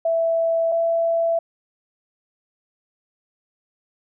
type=tone pair in turn; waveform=sine; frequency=661 / 666.8 Hz; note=E5 / E5; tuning=+5 / +20 cents; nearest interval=unison; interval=15 cents; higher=second; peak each=-17 / -17 dBFS; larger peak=neither; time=0.05-0.72 / 0.72-1.39 s; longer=neither; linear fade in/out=5 ms; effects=none